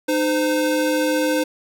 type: tone pair together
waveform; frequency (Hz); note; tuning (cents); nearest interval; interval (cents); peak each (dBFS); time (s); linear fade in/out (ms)
square; 305.7 / 514.1; D#4 / C5; -30 / -31; major sixth; 899; -21; 0.08-1.44; 10
effects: 9-bit